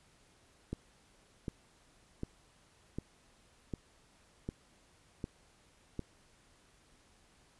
click train, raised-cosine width 3 ms, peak -24 dBFS, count 8, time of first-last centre 0.73-5.993 s, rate 1.33 Hz, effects pink hiss -66 dBFS RMS until 7.59 s + resampled to 24000 Hz

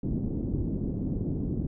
white low-pass noise, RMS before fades -30 dBFS, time 0.03-1.67 s, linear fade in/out 5 ms, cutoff 300 Hz, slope 24 dB/octave, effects none

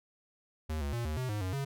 square tone with pitch steps, 78 / 71.1 / 118.3 / 76.8 / 128.1 / 104.7 / 92.9 / 138.2 Hz, D#2 / C#2 / A#2 / D#2 / C3 / G#2 / F#2 / C#3, +5 / +45 / +26 / -22 / -36 / +15 / +7 / -5 cents, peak -33 dBFS, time 0.69-1.65 s, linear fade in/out 10 ms, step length 120 ms, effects none

